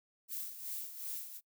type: noise with tremolo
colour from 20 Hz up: violet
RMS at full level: -40 dBFS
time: 0.28-1.41 s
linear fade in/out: 50 ms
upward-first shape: sine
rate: 2.7 Hz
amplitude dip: 65%
effects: noise-tail reverb RT60 0.1 s tail -24 dB re dry